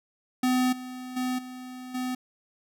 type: tone with level steps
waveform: square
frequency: 253.4 Hz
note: B3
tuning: 45 cents sharp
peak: -22 / -37 / -27 / -39 / -29 dBFS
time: 0.43-2.15 s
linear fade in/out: 5 ms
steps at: 0.72 / 1.16 / 1.38 / 1.94 s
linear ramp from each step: 10 ms
effects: none